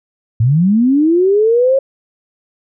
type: linear sweep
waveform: sine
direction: up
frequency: 105 to 548 Hz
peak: -8 dBFS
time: 0.4-1.79 s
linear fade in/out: 5 ms
effects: none